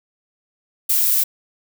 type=noise; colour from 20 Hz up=violet; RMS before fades=-17 dBFS; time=0.89-1.24 s; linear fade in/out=10 ms; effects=none